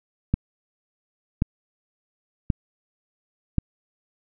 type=click train; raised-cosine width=5 ms; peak=-7 dBFS; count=4; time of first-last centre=0.34-3.583 s; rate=0.925 Hz; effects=none